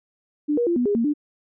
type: tone with pitch steps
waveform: sine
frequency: 296.4 / 477.9 / 343.3 / 244.9 / 409 / 231.4 / 294.9 Hz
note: D4 / A#4 / F4 / B3 / G#4 / A#3 / D4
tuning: +16 / +43 / -30 / -14 / -26 / -13 / +7 cents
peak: -18 dBFS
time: 0.48-1.138 s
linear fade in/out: 20 ms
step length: 94 ms
effects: none